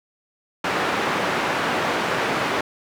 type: band-pass noise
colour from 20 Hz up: white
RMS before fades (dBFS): -23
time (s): 0.64-2.61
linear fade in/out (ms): 5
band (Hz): 160 to 1600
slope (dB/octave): 12
effects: none